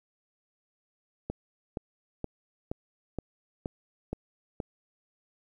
click train, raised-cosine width 2 ms, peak -19 dBFS, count 8, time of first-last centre 1.3-4.602 s, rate 2.12 Hz, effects 10-bit

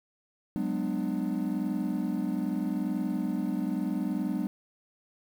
triangle chord, G# half-diminished seventh, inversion third, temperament just, 186.89 / 207.7 / 249.2 / 299 Hz, F#3 / G#3 / B3 / D4, +18 / 0 / +16 / +31 cents, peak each -31 dBFS, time 0.56-4.47 s, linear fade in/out 0 ms, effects tanh soft clip ceiling -16 dBFS + 9-bit

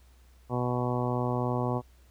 harmonic tone, 123.47 Hz, B2, in tune, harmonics 1 / 2 / 3 / 4 / 5 / 6 / 7 / 8 / 9, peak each -30 / -33 / -35 / -36 / -37 / -38 / -38 / -39 / -40 dBFS, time 0.49-1.82 s, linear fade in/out 50 ms, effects added 62 Hz sine -55 dBFS peak until 2.1 s + pink hiss -65 dBFS RMS until 2.1 s

